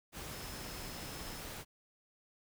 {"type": "tone in noise", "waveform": "sine", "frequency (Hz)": 5190, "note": "E8", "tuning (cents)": -28, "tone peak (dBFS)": -54, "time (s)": [0.3, 1.44], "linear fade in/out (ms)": 50, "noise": "pink", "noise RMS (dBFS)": -45, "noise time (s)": [0.12, 1.65], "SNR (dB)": -12, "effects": []}